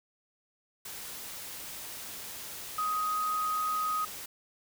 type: tone in noise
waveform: sine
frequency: 1254 Hz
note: D#6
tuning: 13 cents sharp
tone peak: -28 dBFS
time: 2.78-4.05 s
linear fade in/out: 5 ms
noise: white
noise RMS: -42 dBFS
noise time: 0.85-4.26 s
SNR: +11 dB
effects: none